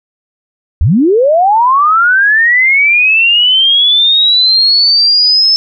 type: linear sweep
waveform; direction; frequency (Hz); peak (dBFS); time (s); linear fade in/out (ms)
sine; up; 58.27 to 5274; -5; 0.81-5.56; 0
effects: none